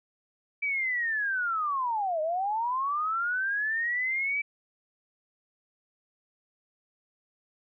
sine linear two-way sweep, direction down then up, 2318 to 608 to 2318 Hz, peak -26 dBFS, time 0.62-4.42 s, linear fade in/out 10 ms, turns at 2.21 s, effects none

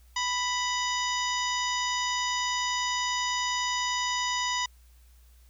harmonic tone with a mistuned harmonic, 989 Hz, B5, 2 cents sharp, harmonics 1 / 2 / 3 / 4 / 5 / 6 / 7, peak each -30 / -33 / -35 / -36 / -37 / -38 / -38 dBFS, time 0.16-4.66 s, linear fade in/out 5 ms, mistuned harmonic 4, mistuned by -110 cents, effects added 60 Hz sine -53 dBFS peak until 5.49 s + white hiss -65 dBFS RMS until 5.49 s

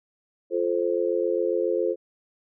sine chord, F major, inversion none, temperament just, 349.2 / 436.5 / 523.8 Hz, F4 / A4 / C5, 0 / -14 / +2 cents, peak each -26 dBFS, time 0.5-1.96 s, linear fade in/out 50 ms, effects none

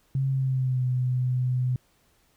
sine tone with pitch glide, 134.7 to 126.41 Hz, C#3 to B2, -49 to +41 cents, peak -22 dBFS, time 0.15-1.76 s, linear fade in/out 2 ms, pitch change -110 cents, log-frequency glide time 0.29-0.85 s, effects pink hiss -65 dBFS RMS until 2.36 s

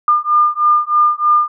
sine beating tone pair, 1204 / 1207.2 Hz, D6 / D6, +43 / +47 cents, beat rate 3.2 Hz, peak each -13 dBFS, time 0.08-1.48 s, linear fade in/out 2 ms, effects none

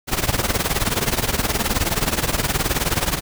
pink noise with tremolo, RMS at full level -17 dBFS, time 0.07-3.21 s, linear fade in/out 50 ms, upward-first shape triangle, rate 19 Hz, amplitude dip 90%, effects none

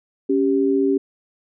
sine tone pair together, 277.2 / 392 Hz, C#4 / G4, 0 / 0 cents, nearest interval tritone, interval 600 cents, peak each -18 dBFS, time 0.29-0.98 s, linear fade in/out 10 ms, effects none

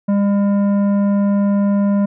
sine tone with tanh clipping, 201.3 Hz, G3, 46 cents sharp, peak -14 dBFS, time 0.08-2.06 s, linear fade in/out 10 ms, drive 11 dB, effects none

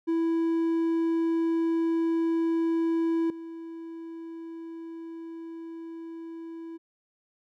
triangle tone with level steps, 330 Hz, E4, 2 cents sharp, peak -21 / -35 dBFS, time 0.07-6.78 s, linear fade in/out 20 ms, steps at 3.3 s, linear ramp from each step 2 ms, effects none

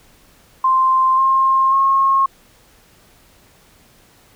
sine tone with pitch steps, 1046.5 / 1064.2 / 1082.2 Hz, C6 / C6 / C#6, 0 / +29 / -42 cents, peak -11 dBFS, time 0.64-2.26 s, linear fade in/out 5 ms, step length 540 ms, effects pink hiss -51 dBFS RMS until 4.35 s

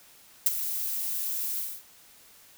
violet noise with ADSR envelope, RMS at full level -18 dBFS, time 0.46-1.83 s, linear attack 4 ms, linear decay 28 ms, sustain -13 dB, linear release 250 ms, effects white hiss -55 dBFS RMS until 2.57 s

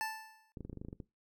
25% pulse tone with exponential decay, 880 Hz, A5, in tune, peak -29 dBFS, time 0.01-0.52 s, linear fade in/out 0 ms, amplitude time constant 110 ms
clicks, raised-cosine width 3 ms, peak -31 dBFS, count 11, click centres 0.572 / 0.607 / 0.65 / 0.697 / 0.73 / 0.773 / 0.815 / 0.849 / 0.885 / 0.929 / 1.002 s
effects noise-tail reverb RT60 0.2 s tail -19 dB re dry

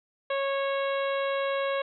harmonic tone, 550 Hz, C#5, 14 cents flat, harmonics 1 / 2 / 3 / 4 / 5 / 6 / 7, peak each -27 / -33 / -37 / -39 / -41 / -43 / -44 dBFS, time 0.3-1.82 s, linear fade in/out 5 ms, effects none

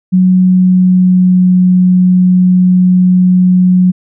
sine tone with pitch glide, 184.3 to 182.39 Hz, F#3 to F#3, -7 to -25 cents, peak -4 dBFS, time 0.12-3.92 s, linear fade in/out 20 ms, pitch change -18 cents, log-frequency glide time 0.32-1.53 s, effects none

